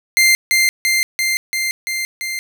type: tone with echo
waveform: sawtooth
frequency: 2093 Hz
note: C7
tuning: in tune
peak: -6 dBFS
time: 0.17-0.35 s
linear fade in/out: 0 ms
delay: 340 ms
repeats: 6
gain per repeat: -2 dB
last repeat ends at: 2.39 s
effects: none